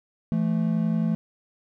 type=tone pair together; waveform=triangle; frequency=168.2 / 219.5 Hz; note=E3 / A3; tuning=+35 / -4 cents; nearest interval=perfect fourth; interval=461 cents; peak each=-22 dBFS; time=0.32-1.15 s; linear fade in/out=0 ms; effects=none